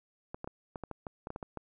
clicks, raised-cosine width 1 ms, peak -25 dBFS, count 12, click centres 0.345 / 0.444 / 0.475 / 0.758 / 0.837 / 0.913 / 1.068 / 1.271 / 1.304 / 1.361 / 1.428 / 1.573 s, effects none

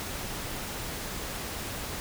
pink noise, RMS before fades -36 dBFS, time 0-2 s, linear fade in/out 0 ms, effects none

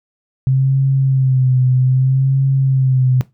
sine tone with vibrato, 131.4 Hz, C3, 8 cents sharp, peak -10 dBFS, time 0.47-3.21 s, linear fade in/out 0 ms, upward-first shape sine, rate 0.63 Hz, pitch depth 51 cents each way, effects noise-tail reverb RT60 0.2 s tail -17 dB re dry

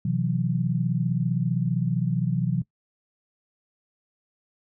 sine tone cluster, 126.8 / 162.3 / 182 Hz, B2 / E3 / F#3, +46 / -27 / -28 cents, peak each -26 / -26 / -26 dBFS, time 0.05-2.62 s, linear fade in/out 5 ms, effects noise-tail reverb RT60 0.1 s tail -18 dB re dry

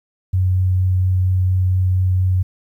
sine tone with vibrato, 92.5 Hz, F#2, in tune, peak -13 dBFS, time 0.33-2.43 s, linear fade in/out 10 ms, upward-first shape triangle, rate 4.3 Hz, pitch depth 9 cents each way, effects 9-bit

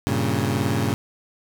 20% pulse chord, G diminished, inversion none, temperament equal, 98 / 116.54 / 138.59 Hz, G2 / Bb2 / Db3, 0 / 0 / 0 cents, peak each -20 dBFS, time 0.07-0.94 s, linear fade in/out 0 ms, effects none

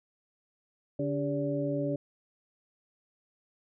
harmonic tone with a mistuned harmonic, 143.7 Hz, D3, 37 cents flat, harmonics 1 / 2 / 3 / 4, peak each -34 / -32 / -37 / -33 dBFS, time 0.99-1.96 s, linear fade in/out 5 ms, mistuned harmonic 3, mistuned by -120 cents, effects none

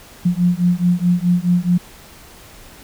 sine beating tone pair, 174.61 / 179.31 Hz, F3 / F3, 0 / +46 cents, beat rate 4.7 Hz, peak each -16 dBFS, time 0.25-1.78 s, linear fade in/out 10 ms, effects pink hiss -42 dBFS RMS until 2.83 s

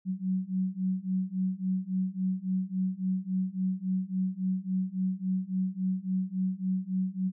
sine beating tone pair, 185 / 188.6 Hz, F#3 / F#3, 0 / +33 cents, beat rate 3.6 Hz, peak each -31 / -30 dBFS, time 0.05-7.32 s, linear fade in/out 50 ms, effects none

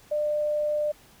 sine tone, 598 Hz, D5, 31 cents sharp, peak -23 dBFS, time 0.11-0.92 s, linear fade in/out 10 ms, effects pink hiss -55 dBFS RMS until 1.2 s

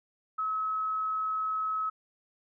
sine tone, 1286 Hz, E6, 43 cents flat, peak -28 dBFS, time 0.38-1.9 s, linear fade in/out 10 ms, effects none

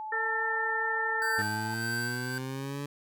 sine tone, 865 Hz, A5, 30 cents flat, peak -35 dBFS, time 0-1.74 s, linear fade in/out 0 ms
harmonic tone, 448.8 Hz, A4, 34 cents sharp, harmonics 1 / 2 / 3 / 4, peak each -37 / -40 / -36 / -29 dBFS, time 0.12-1.42 s, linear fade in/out 5 ms
square tone with tremolo, 1555 Hz, G6, 14 cents flat, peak -31 dBFS, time 1.22-2.38 s, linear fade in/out 0 ms, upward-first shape sine, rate 1.7 Hz, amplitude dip 50%
20% pulse exponential sweep, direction up, 103.83 to 143.8 Hz, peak -29 dBFS, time 1.38-2.86 s, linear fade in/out 5 ms
effects none

